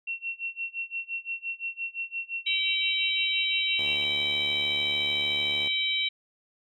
sine tone with tremolo, 2722 Hz, F7, 45 cents flat, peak -28 dBFS, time 0.07-4.04 s, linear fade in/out 5 ms, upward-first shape sine, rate 5.8 Hz, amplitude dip 95%
harmonic tone, 770 Hz, G5, 31 cents flat, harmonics 3 / 4 / 5, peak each -29 / -29 / -29 dBFS, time 2.46-6.09 s, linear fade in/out 10 ms
5% pulse tone with vibrato, 73.42 Hz, D2, in tune, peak -29 dBFS, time 3.78-5.68 s, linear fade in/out 5 ms, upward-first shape triangle, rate 18 Hz, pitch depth 21 cents each way
effects none

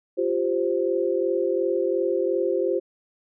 sine chord, F suspended second, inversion none, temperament equal, 349.2 / 392 / 523.3 Hz, F4 / G4 / C5, 0 / 0 / 0 cents, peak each -25 dBFS, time 0.17-2.8 s, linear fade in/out 20 ms, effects none

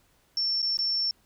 sine tone with dropouts, 5420 Hz, E8, 47 cents sharp, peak -24 dBFS, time 0.37-1.11 s, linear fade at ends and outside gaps 1 ms, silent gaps 0.619-0.627 / 0.771-0.789 s, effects pink hiss -65 dBFS RMS until 1.25 s

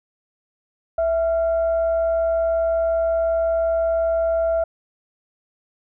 sine tone with frequency modulation, 659.3 Hz, E5, in tune, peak -17 dBFS, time 0.98-4.64 s, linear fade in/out 5 ms, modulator 722 Hz, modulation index 0.24, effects none

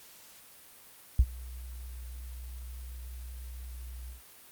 sine tone with ADSR envelope, 61.74 Hz, B1, in tune, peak -15 dBFS, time 1.19-4.22 s, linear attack 4 ms, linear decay 52 ms, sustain -24 dB, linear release 130 ms, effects white hiss -54 dBFS RMS until 4.51 s + Opus 48 kbps

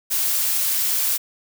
blue noise, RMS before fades -21 dBFS, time 0.1-1.18 s, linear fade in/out 20 ms, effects none

